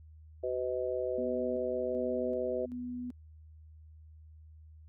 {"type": "harmonic tone", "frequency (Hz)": 126.2, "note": "B2", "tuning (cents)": 38, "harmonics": [3, 4, 5], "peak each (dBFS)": [-36, -34, -36], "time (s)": [0.43, 2.66], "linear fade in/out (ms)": 10}
{"type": "tone with tremolo", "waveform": "sine", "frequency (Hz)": 246.9, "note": "B3", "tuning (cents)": 0, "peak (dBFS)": -36, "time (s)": [1.18, 3.11], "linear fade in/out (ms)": 2, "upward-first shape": "square", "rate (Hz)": 1.3, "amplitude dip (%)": 45}
{"effects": ["added 78 Hz sine -51 dBFS peak until 4.88 s"]}